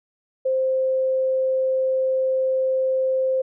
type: tone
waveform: sine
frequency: 523.3 Hz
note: C5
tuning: in tune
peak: -18 dBFS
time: 0.45-3.42 s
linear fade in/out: 10 ms
effects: none